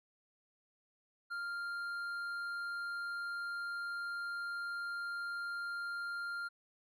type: tone with hard clipping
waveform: triangle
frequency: 1396.9 Hz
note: F6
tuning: in tune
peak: -39 dBFS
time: 1.3-6.49 s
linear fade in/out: 20 ms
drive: 8 dB
effects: resampled to 32000 Hz